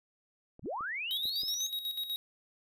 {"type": "clicks", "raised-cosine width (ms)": 2, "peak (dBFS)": -38, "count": 5, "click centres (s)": [0.594, 0.659, 0.808, 1.255, 1.434]}
{"type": "linear sweep", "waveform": "sine", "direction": "up", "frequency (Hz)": [48.03, 6645], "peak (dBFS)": -34, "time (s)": [0.62, 1.7], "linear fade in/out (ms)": 50}
{"type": "tone with tremolo", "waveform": "square", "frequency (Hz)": 3800, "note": "A#7", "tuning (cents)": 33, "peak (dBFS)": -33, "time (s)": [1.11, 2.16], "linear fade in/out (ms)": 0, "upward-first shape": "square", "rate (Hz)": 8.1, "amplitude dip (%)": 60}
{"effects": []}